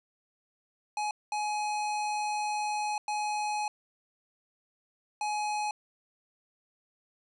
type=tone bursts at uneven times; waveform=square; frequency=841 Hz; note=G#5; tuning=22 cents sharp; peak=-30 dBFS; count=4; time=0.97-1.11 / 1.32-2.98 / 3.08-3.68 / 5.21-5.71 s; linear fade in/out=2 ms; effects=resampled to 22050 Hz + 12-bit